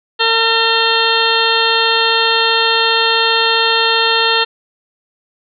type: harmonic tone with a mistuned harmonic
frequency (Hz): 453.8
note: A#4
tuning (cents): -47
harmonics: 1 / 2 / 3 / 4 / 6 / 7 / 8 / 9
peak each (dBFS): -19 / -19 / -19 / -19 / -19 / -19 / -19 / -19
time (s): 0.19-4.45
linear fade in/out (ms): 20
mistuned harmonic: 9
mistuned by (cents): +57
effects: none